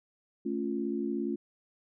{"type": "chord", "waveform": "sine", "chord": "A augmented", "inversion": "none", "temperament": "equal", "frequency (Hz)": [220, 277.2, 349.2], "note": ["A3", "C#4", "E#4"], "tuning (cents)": [0, 0, 0], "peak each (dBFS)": -34, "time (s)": [0.45, 1.36], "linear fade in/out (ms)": 10, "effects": []}